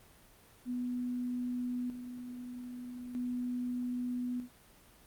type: tone with tremolo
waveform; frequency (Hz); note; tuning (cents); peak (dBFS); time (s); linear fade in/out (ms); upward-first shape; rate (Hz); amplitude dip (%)
sine; 246.9; B3; 0; -33; 0.65-4.49; 50; square; 0.4; 60
effects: pink hiss -60 dBFS RMS until 5.06 s + Opus 32 kbps